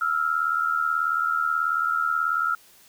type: tone pair together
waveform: sine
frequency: 1318.5 / 1396.9 Hz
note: E6 / F6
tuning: 0 / 0 cents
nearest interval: minor second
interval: 100 cents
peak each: -24 dBFS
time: 0.01-2.55 s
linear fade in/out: 5 ms
effects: white hiss -54 dBFS RMS until 2.88 s